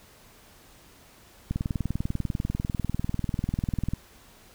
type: click train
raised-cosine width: 5 ms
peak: -15 dBFS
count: 50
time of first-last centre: 1.51-3.936 s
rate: 20.2 Hz
effects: pink hiss -54 dBFS RMS until 4.54 s